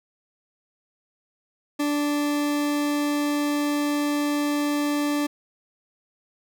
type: tone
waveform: 40% pulse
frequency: 292.3 Hz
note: D4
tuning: 8 cents flat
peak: -21 dBFS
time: 1.79-5.27 s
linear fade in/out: 10 ms
effects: none